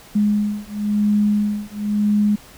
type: beating tone pair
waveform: sine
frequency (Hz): 207.7 / 208.67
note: G#3 / G#3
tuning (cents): 0 / +8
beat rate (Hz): 0.97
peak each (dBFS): -19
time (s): 0.15-2.36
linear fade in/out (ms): 10
effects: pink hiss -44 dBFS RMS until 2.57 s